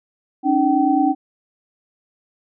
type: tone cluster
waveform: sine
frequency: 276.5 / 305.9 / 767 Hz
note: C#4 / D#4 / G5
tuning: -4 / -29 / -38 cents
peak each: -18 dBFS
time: 0.43-1.15 s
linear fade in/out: 50 ms
effects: none